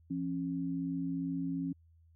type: tone pair together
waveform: sine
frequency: 170 / 272.6 Hz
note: F3 / C#4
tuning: -46 / -29 cents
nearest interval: minor sixth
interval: 817 cents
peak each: -37 / -34 dBFS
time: 0.1-1.73 s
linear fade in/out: 10 ms
effects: added 82 Hz sine -60 dBFS peak until 2.15 s